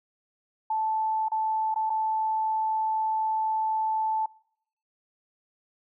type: tone with dropouts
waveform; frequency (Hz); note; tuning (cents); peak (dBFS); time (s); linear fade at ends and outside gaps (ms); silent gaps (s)
sine; 876; A5; -8; -24; 0.7-4.26; 5; 1.285-1.317 / 1.743-1.759 / 1.897-1.901
effects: noise-tail reverb RT60 0.7 s tail -24 dB re dry